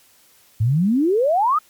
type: exponential sweep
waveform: sine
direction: up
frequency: 101.9 to 1306 Hz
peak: -14 dBFS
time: 0.6-1.59 s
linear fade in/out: 10 ms
effects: white hiss -54 dBFS RMS until 1.69 s + MP3 96 kbps